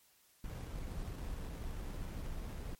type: noise with sample-and-hold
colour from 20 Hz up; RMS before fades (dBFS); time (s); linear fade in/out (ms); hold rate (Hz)
brown; -42; 0.44-2.75; 2; 4410
effects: white hiss -68 dBFS RMS until 2.79 s + MP3 64 kbps